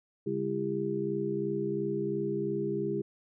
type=tone cluster; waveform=sine; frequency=140.3 / 203 / 337.2 / 400.1 Hz; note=C#3 / G#3 / E4 / G4; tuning=+21 / -39 / +39 / +35 cents; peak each=-38 / -36 / -34 / -32 dBFS; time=0.26-3.02 s; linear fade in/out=10 ms; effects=none